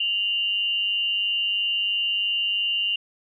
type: tone pair together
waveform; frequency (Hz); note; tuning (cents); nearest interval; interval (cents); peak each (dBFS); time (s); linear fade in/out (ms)
sine; 2800 / 3003; F7 / F#7; +4 / +25; minor second; 121; -22 / -29; 0-2.96; 5
effects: none